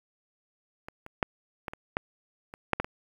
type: clicks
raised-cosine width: 0.5 ms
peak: -25 / -27 / -9 / -18 / -24 / -11 / -26 / -7 / -12 / -22 dBFS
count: 10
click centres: 0.885 / 1.064 / 1.228 / 1.682 / 1.735 / 1.969 / 2.539 / 2.733 / 2.8 / 2.845 s
effects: 8-bit